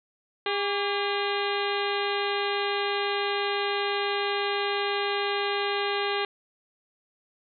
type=harmonic tone with a mistuned harmonic; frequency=404.7 Hz; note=G#4; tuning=45 cents flat; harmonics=1 / 2 / 3 / 4 / 5 / 6 / 7 / 8 / 9 / 10; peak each=-29 / -32 / -34 / -35 / -36 / -37 / -37 / -38 / -39 / -39 dBFS; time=0.46-6.25 s; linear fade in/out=2 ms; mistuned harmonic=3; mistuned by=-70 cents; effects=none